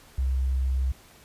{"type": "tone", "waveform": "sine", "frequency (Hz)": 65.41, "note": "C2", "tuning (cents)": 0, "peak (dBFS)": -22, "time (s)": [0.18, 0.92], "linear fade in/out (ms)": 5, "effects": ["pink hiss -53 dBFS RMS until 1.24 s", "resampled to 32000 Hz"]}